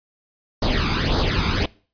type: noise with flanger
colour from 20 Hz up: pink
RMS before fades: -20 dBFS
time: 0.62-1.66 s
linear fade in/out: 5 ms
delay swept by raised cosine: 0.2 to 0.86 ms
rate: 1.8 Hz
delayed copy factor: +0.7
effects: noise-tail reverb RT60 0.4 s tail -23 dB re dry + resampled to 11025 Hz